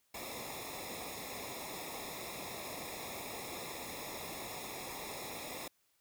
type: noise with comb filter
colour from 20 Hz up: pink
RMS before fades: -44 dBFS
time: 0.14-5.68 s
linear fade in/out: 5 ms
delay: 0.66 ms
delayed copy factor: -0.9
effects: white hiss -75 dBFS RMS until 6 s